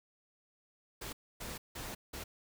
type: noise bursts at uneven times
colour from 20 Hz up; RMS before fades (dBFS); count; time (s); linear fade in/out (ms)
pink; -43; 4; 1.01-1.13 / 1.4-1.58 / 1.75-1.95 / 2.13-2.24; 10
effects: none